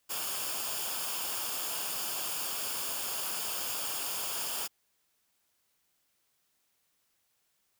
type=noise with comb filter; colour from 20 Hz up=white; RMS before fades=-35 dBFS; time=0.09-4.68 s; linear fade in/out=20 ms; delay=0.5 ms; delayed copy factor=-0.6; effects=white hiss -75 dBFS RMS until 7.79 s